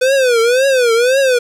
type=tone with vibrato; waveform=square; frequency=499.3 Hz; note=B4; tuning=19 cents sharp; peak=-10 dBFS; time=0.01-1.39 s; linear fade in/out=10 ms; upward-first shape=triangle; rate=1.9 Hz; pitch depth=190 cents each way; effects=low-pass 10000 Hz 12 dB/octave + 7-bit